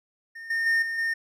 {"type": "tone with level steps", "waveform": "triangle", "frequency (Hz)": 1825, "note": "A#6", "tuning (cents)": -37, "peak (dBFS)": [-36, -22, -18, -26, -22], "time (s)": [0.35, 1.14], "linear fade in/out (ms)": 10, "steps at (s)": [0.5, 0.66, 0.82, 0.98], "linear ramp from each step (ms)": 5, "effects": []}